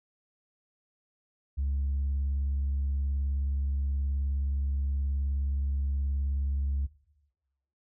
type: tone with vibrato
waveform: sine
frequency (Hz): 69.3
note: C#2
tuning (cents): 0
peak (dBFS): -25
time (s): 1.57-6.87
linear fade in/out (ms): 20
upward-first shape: sine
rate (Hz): 19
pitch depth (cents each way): 29
effects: noise-tail reverb RT60 1.0 s tail -18 dB re dry + tanh soft clip ceiling -24 dBFS